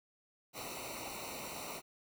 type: noise with comb filter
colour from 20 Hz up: pink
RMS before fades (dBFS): -44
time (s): 0.53-1.82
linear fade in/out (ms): 50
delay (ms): 0.6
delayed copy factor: -0.9
effects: none